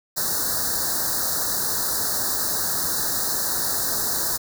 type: band-stop noise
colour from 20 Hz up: white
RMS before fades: -24 dBFS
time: 0.16-4.38 s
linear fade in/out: 20 ms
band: 1800 to 3900 Hz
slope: 96 dB/octave
effects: none